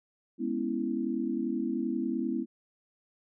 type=chord; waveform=sine; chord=C# minor seventh; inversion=second; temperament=equal; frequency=207.7 / 246.9 / 277.2 / 329.6 Hz; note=G#3 / B3 / C#4 / E4; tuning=0 / 0 / 0 / 0 cents; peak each=-36 / -32 / -36 / -33 dBFS; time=0.38-2.46 s; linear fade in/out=50 ms; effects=none